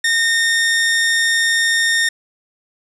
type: tone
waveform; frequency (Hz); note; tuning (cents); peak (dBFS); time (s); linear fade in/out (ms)
sawtooth; 1833; A#6; -30; -10; 0.04-2.09; 5
effects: resampled to 24000 Hz + 7-bit